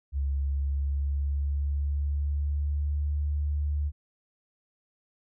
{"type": "tone with pitch glide", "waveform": "sine", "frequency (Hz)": [69.3, 73.34], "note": ["C#2", "D2"], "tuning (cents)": [0, -2], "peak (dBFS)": -25, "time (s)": [0.12, 3.92], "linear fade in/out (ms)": 50, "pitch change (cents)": 98, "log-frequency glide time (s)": [0.31, 3.13], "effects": []}